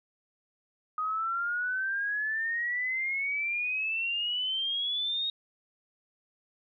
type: exponential sweep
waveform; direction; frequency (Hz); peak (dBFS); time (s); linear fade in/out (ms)
sine; up; 1244 to 3762; -28; 0.98-5.3; 2
effects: none